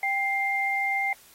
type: tone pair together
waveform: sine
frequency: 787.9 / 2102 Hz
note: G5 / C7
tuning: +9 / +7 cents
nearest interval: octave + perfect fourth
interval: 1698 cents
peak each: -28 / -25 dBFS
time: 0.03-1.13 s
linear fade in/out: 2 ms
effects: white hiss -54 dBFS RMS until 1.34 s + AAC 48 kbps